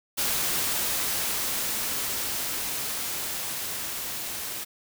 white noise with level ramp, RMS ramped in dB -26 to -34 dBFS, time 0.17-4.65 s, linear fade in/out 20 ms, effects none

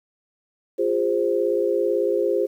sine chord, F minor, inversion none, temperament equal with one note detuned, 349.2 / 407.2 / 523.3 Hz, F4 / Ab4 / C5, 0 / -34 / 0 cents, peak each -24 / -22 / -23 dBFS, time 0.78-2.47 s, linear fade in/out 20 ms, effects 9-bit

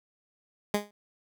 15% pulse tone with exponential decay, 206.4 Hz, G#3, 10 cents flat, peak -15 dBFS, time 0.74-0.91 s, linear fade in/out 2 ms, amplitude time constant 35 ms, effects none

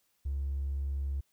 sine tone with hard clipping, 69.3 Hz, C#2, in tune, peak -31 dBFS, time 0.25-1.21 s, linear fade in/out 10 ms, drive 1 dB, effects white hiss -74 dBFS RMS until 1.32 s

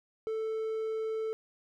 triangle tone, 441.2 Hz, A4, 5 cents sharp, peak -29 dBFS, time 0.27-1.33 s, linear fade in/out 0 ms, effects none

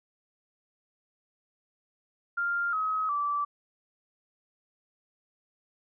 sine tone with pitch steps, 1396.9 / 1273.6 / 1161.2 Hz, F6 / D#6 / D6, 0 / +40 / -20 cents, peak -26 dBFS, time 2.37-3.45 s, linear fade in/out 10 ms, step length 360 ms, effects none

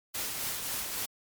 white noise with tremolo, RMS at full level -33 dBFS, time 0.14-1.06 s, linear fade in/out 10 ms, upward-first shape triangle, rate 3.7 Hz, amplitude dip 40%, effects MP3 96 kbps

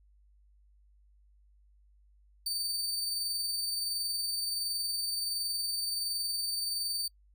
sawtooth tone with amplitude modulation, 4590 Hz, D8, 40 cents flat, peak -27 dBFS, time 2.46-7.08 s, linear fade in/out 5 ms, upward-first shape sine, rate 21.4 Hz, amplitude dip 30%, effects noise-tail reverb RT60 0.1 s tail -26 dB re dry + added 50 Hz sine -60 dBFS peak until 7.34 s

